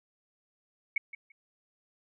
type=tone with echo; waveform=sine; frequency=2217 Hz; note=C#7; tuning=in tune; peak=-24 dBFS; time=0.96-0.98 s; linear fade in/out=5 ms; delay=170 ms; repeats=2; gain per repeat=-15 dB; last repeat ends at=1.32 s; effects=none